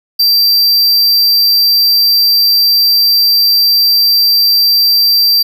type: tone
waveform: square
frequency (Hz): 4699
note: D8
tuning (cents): 0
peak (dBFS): -7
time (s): 0.19-5.43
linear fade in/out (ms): 10
effects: none